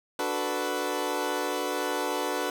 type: chord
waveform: 20% pulse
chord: B minor seventh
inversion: first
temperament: equal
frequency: 293.7 / 370 / 440 / 493.9 Hz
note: D4 / F#4 / A4 / B4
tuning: 0 / 0 / 0 / 0 cents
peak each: -29 / -28 / -30 / -27 dBFS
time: 0.19-2.5 s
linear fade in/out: 2 ms
effects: none